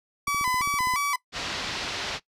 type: tone with vibrato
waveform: 30% pulse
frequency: 1074 Hz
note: C6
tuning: 45 cents sharp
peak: -21 dBFS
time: 0.27-1.16 s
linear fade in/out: 5 ms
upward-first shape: square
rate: 2.9 Hz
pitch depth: 110 cents each way
type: click train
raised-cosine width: 3 ms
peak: -27 dBFS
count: 11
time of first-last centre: 0.28-0.938 s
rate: 15.2 Hz
type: low-pass noise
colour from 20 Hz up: white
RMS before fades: -32 dBFS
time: 1.32-2.2 s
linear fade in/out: 50 ms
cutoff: 4900 Hz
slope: 24 dB/octave
effects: noise-tail reverb RT60 0.1 s tail -19 dB re dry + resampled to 32000 Hz